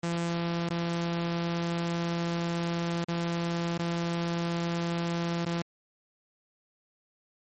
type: tone with dropouts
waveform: sawtooth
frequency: 170 Hz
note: F3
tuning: 46 cents flat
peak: -24 dBFS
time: 0.03-5.62 s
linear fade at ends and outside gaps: 5 ms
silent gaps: 0.691-0.703 / 3.044-3.083 / 3.778-3.791 / 5.452-5.461 s
effects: MP3 32 kbps